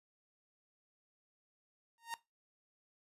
sawtooth tone with exponential growth, 926 Hz, A#5, 12 cents flat, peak -32 dBFS, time 1.98-2.14 s, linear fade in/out 0 ms, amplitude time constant 33 ms, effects noise-tail reverb RT60 0.2 s tail -18 dB re dry + resampled to 32000 Hz

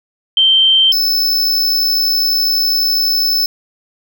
sine / square tone pair in turn, 3129 / 5262 Hz, G7 / E8, -4 / -4 cents, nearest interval major sixth, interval 900 cents, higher second, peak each -7 / -12 dBFS, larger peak first, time 0.37-0.92 / 0.92-3.46 s, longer second, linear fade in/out 2 ms, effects none

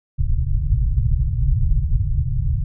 pink low-pass noise, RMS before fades -18 dBFS, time 0.18-2.64 s, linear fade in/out 10 ms, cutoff 150 Hz, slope 96 dB/octave, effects none

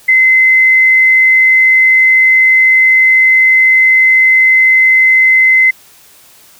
sine tone, 2054 Hz, C7, 33 cents flat, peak -4 dBFS, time 0.08-5.71 s, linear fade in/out 10 ms, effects white hiss -42 dBFS RMS until 6.59 s

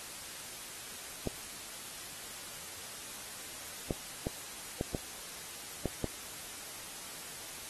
clicks, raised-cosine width 2 ms, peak -19 dBFS, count 7, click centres 1.273 / 3.908 / 4.269 / 4.811 / 4.948 / 5.857 / 6.043 s, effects white hiss -45 dBFS RMS until 7.69 s + AAC 32 kbps

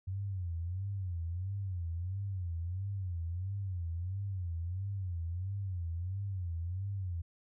sine tone with vibrato, 91.2 Hz, F#2, 24 cents flat, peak -34 dBFS, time 0.07-7.22 s, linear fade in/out 10 ms, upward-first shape sine, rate 1.5 Hz, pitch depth 160 cents each way, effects none

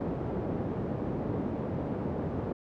pink band-pass noise, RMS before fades -33 dBFS, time 0-2.53 s, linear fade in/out 10 ms, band 120 to 510 Hz, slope 12 dB/octave, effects none

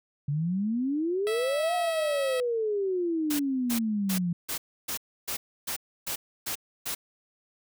sine exponential two-way sweep, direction up then down, 138.59 to 718 to 169.2 Hz, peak -25 dBFS, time 0.28-4.33 s, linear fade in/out 5 ms, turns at 1.75 s
10% pulse tone with pitch glide, 655 to 647.1 Hz, E5 to E5, -11 to -32 cents, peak -24 dBFS, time 1.27-2.4 s, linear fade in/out 0 ms, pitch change -21 cents, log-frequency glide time 1.56-1.72 s
white noise bursts, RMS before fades -32 dBFS, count 10, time 3.3-6.95 s, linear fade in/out 10 ms, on 95 ms, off 300 ms
effects none

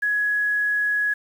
sine tone with quantisation, 1677 Hz, G#6, 16 cents sharp, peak -19 dBFS, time 0.02-1.14 s, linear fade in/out 10 ms, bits 8, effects none

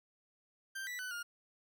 40% pulse tone with pitch steps, 1572 / 1964 / 1499 / 1417 Hz, G6 / B6 / F#6 / F6, +4 / -10 / +22 / +25 cents, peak -39 dBFS, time 0.75-1.23 s, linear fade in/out 10 ms, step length 120 ms, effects none

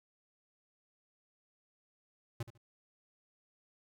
square tone with echo, 116.54 Hz, A#2, in tune, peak -36 dBFS, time 2.4-2.43 s, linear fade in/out 5 ms, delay 74 ms, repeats 2, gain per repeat -13 dB, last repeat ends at 2.578 s, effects none

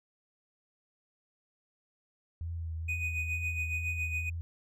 sine tone with vibrato, 82.41 Hz, E2, in tune, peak -34 dBFS, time 2.41-4.41 s, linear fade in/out 0 ms, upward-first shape triangle, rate 2.2 Hz, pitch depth 43 cents each way
triangle tone with tremolo, 2489 Hz, D#7, in tune, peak -29 dBFS, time 2.88-4.3 s, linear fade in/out 10 ms, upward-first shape sine, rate 7.2 Hz, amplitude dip 60%
effects none

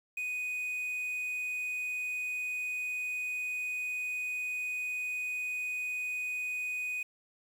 triangle tone with quantisation, 2489 Hz, D#7, in tune, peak -31 dBFS, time 0.17-7.03 s, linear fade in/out 5 ms, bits 9, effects none

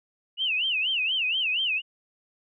sine tone with vibrato, 2807 Hz, F7, 8 cents sharp, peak -23 dBFS, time 0.37-1.82 s, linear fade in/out 50 ms, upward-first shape sine, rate 4.2 Hz, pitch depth 210 cents each way, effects none

